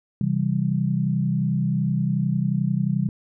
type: chord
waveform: sine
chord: C major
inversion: none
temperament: equal with one note detuned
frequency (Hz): 133.25 / 164.81 / 196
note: C3 / E3 / G3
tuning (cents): +32 / 0 / 0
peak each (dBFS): -24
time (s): 0.21-3.09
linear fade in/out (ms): 2
effects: none